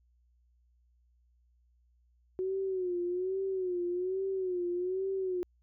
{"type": "tone with vibrato", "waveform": "sine", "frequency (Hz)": 368.2, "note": "F#4", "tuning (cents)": -8, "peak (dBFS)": -30, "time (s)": [2.39, 5.43], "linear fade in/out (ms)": 0, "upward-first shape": "sine", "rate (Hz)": 1.2, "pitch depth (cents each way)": 85, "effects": ["added 60 Hz sine -65 dBFS peak until 5.62 s"]}